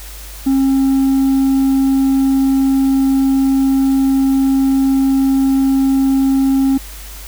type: tone with hard clipping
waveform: triangle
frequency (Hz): 269.2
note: C4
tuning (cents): +49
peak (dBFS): -9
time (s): 0.46-6.78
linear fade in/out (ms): 10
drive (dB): 1
effects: added 50 Hz sine -31 dBFS peak until 7.27 s + white hiss -35 dBFS RMS until 7.27 s